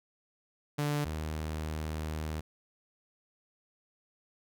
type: tone pair in turn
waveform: sawtooth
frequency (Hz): 146.83 / 77.78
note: D3 / D#2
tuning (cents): 0 / 0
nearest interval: major seventh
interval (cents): 1100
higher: first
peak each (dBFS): -25 / -30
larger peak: first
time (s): 0.78-1.05 / 1.05-2.41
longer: second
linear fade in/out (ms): 10
effects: none